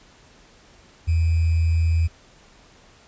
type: tone with sample-and-hold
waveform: sine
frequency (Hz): 82.41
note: E2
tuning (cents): 0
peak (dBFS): -16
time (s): 1.07-2.08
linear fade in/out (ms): 20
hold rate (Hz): 2450
effects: pink hiss -52 dBFS RMS until 3.07 s + resampled to 16000 Hz